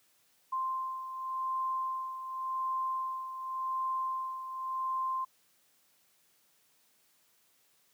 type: beating tone pair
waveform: sine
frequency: 1046 / 1046.89 Hz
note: C6 / C6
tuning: -1 / +1 cents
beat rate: 0.89 Hz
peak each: -33 / -40 dBFS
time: 0.52-5.25 s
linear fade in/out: 10 ms
effects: white hiss -69 dBFS RMS until 7.93 s + high-pass 100 Hz 12 dB/octave